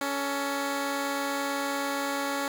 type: tone pair together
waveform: 10% pulse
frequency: 279.6 / 443.9 Hz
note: C#4 / A4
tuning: +15 / +15 cents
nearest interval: minor sixth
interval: 800 cents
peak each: -20 / -30 dBFS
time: 0.01-2.48 s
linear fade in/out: 2 ms
effects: none